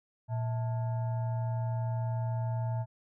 sine tone with frequency modulation, 116.54 Hz, A#2, in tune, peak -29 dBFS, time 0.28-2.86 s, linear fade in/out 50 ms, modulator 767 Hz, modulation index 0.42, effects none

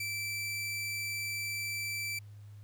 sawtooth tone, 2331 Hz, D7, 14 cents flat, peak -31 dBFS, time 0-2.19 s, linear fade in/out 5 ms, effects added 103 Hz sine -47 dBFS peak until 2.63 s + pink hiss -68 dBFS RMS until 2.63 s

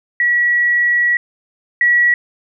sine tone pair in turn, 1929 / 1929 Hz, B6 / B6, -41 / -41 cents, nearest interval unison, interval 0 cents, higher neither, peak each -11 / -9 dBFS, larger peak second, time 0.2-1.17 / 1.81-2.14 s, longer first, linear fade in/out 2 ms, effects none

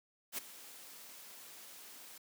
white noise with ADSR envelope, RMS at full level -37 dBFS, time 0.32-2.18 s, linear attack 60 ms, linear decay 10 ms, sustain -16 dB, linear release 4 ms, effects high-pass 200 Hz 12 dB/octave

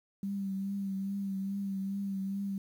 sine tone with vibrato, 196 Hz, G3, in tune, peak -32 dBFS, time 0.23-2.58 s, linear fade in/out 2 ms, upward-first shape triangle, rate 2.4 Hz, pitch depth 37 cents each way, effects 10-bit

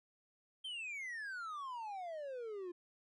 triangle exponential sweep, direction down, 3193 to 343.7 Hz, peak -40 dBFS, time 0.64-2.72 s, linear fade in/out 10 ms, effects resampled to 24000 Hz

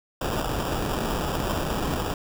pink noise with sample-and-hold, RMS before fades -27 dBFS, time 0.21-2.14 s, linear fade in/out 5 ms, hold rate 2100 Hz, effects none

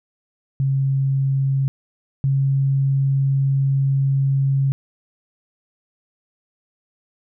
sine tone pair in turn, 135.8 / 136.59 Hz, C#3 / C#3, -35 / -25 cents, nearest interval unison, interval 10 cents, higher second, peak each -16 / -15 dBFS, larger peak second, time 0.6-1.68 / 2.24-4.72 s, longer second, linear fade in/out 0 ms, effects none

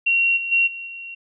sine tone with level steps, 2743 Hz, F7, 32 cents flat, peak -15 / -24 / -14 / -30 / -32 dBFS, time 0.06-1.15 s, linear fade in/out 10 ms, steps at 0.36 / 0.51 / 0.66 / 0.86 s, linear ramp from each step 20 ms, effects none

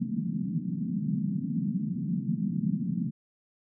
white band-pass noise, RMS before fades -30 dBFS, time 0-3.11 s, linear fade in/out 20 ms, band 150 to 230 Hz, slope 48 dB/octave, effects none

